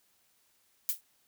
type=noise with exponential decay; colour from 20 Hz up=violet; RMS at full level=-25 dBFS; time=0.89-1.01 s; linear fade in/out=1 ms; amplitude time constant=25 ms; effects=white hiss -70 dBFS RMS until 1.27 s